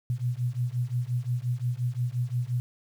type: beating tone pair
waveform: sine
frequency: 120 / 125.7 Hz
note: B2 / B2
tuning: -49 / +31 cents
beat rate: 5.7 Hz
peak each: -29 dBFS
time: 0.1-2.6 s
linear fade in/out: 0 ms
effects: 9-bit